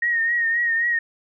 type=tone with vibrato; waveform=sine; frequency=1864.7 Hz; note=A#6; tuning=in tune; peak=-18 dBFS; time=0.02-0.99 s; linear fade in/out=5 ms; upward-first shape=triangle; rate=3.8 Hz; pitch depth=55 cents each way; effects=none